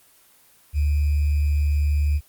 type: tone with sample-and-hold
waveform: sine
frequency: 73.42 Hz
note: D2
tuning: in tune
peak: -17 dBFS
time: 0.73-2.21 s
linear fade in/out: 50 ms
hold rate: 2450 Hz
effects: white hiss -55 dBFS RMS until 2.28 s + Opus 24 kbps